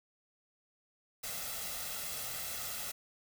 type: noise with comb filter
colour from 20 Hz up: white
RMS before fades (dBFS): -40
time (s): 1.23-2.92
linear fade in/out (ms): 10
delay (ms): 1.5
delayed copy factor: +0.6
effects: none